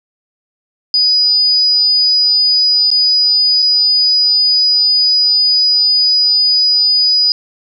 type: tone with dropouts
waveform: sine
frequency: 4949 Hz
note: D#8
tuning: 10 cents flat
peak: -8 dBFS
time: 0.94-7.32 s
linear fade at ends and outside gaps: 1 ms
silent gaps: 2.904-2.914 / 3.621-3.625 s
effects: none